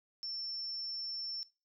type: tone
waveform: sine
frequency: 5390 Hz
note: E8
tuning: 38 cents sharp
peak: -38 dBFS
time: 0.23-1.43 s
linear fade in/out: 0 ms
effects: noise-tail reverb RT60 0.3 s tail -19 dB re dry